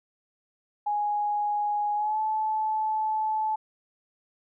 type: tone with pitch glide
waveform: sine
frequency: 830.6 to 867.4 Hz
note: G#5 to A5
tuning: 0 to -25 cents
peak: -24 dBFS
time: 0.86-3.56 s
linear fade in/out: 10 ms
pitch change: +75 cents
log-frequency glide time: 1.95-2.19 s
effects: none